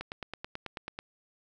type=click train; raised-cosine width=0.3 ms; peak=-21 dBFS; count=10; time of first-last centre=0.01-0.989 s; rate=9.19 Hz; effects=none